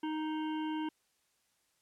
harmonic tone, 311.1 Hz, D#4, in tune, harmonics 1 / 3 / 5 / 7 / 9 / 10, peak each -34 / -41 / -50 / -55 / -52 / -53 dBFS, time 0.03-0.89 s, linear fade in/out 5 ms, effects white hiss -75 dBFS RMS until 1.81 s + low-pass 11000 Hz 12 dB/octave

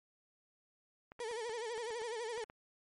clicks, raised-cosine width 0.5 ms, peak -36 dBFS, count 10, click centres 1.119 / 1.193 / 1.313 / 1.495 / 1.778 / 1.906 / 2.017 / 2.377 / 2.44 / 2.499 s
35% pulse tone with vibrato, 458.5 Hz, A#4, 29 cents flat, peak -37 dBFS, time 1.2-2.44 s, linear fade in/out 2 ms, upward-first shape sine, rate 12 Hz, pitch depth 110 cents each way
effects MP3 48 kbps

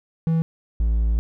triangle tone pair in turn, 163.1 / 55.83 Hz, E3 / A1, -18 / +26 cents, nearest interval octave + perfect fifth, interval 1856 cents, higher first, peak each -15 dBFS, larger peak neither, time 0.27-0.42 / 0.8-1.19 s, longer second, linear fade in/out 0 ms, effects none

